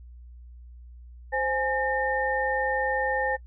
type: tone cluster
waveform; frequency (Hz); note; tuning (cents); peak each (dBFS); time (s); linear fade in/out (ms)
sine; 521 / 835 / 1815; C5 / G#5 / A#6; -7 / +9 / -47; -28 / -28 / -28; 1.32-3.37; 20
effects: noise-tail reverb RT60 0.1 s tail -23 dB re dry + added 60 Hz sine -43 dBFS peak until 3.46 s